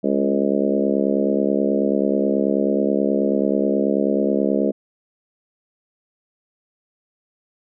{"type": "harmonic tone with a mistuned harmonic", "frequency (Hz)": 69.3, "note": "C#2", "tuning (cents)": 0, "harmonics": [3, 4, 5, 6, 7, 8, 9], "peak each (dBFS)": [-22, -23, -24, -25, -25, -26, -27], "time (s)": [0.03, 4.72], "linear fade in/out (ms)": 20, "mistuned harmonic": 3, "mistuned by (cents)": -17, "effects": []}